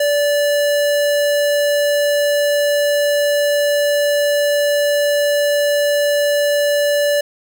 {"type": "tone", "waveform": "square", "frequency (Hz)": 581, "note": "D5", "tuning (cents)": -19, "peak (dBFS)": -14, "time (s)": [0, 7.21], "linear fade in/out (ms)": 5, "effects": []}